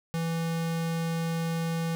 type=tone; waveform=square; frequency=165.3 Hz; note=E3; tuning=5 cents sharp; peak=-28 dBFS; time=0.14-1.95 s; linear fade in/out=0 ms; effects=none